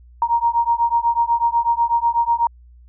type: beating tone pair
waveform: sine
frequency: 932.3 / 940.4 Hz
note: A#5 / A#5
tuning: 0 / +15 cents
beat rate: 8.1 Hz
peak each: -18 dBFS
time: 0.22-2.47 s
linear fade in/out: 2 ms
effects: added 60 Hz sine -43 dBFS peak until 2.88 s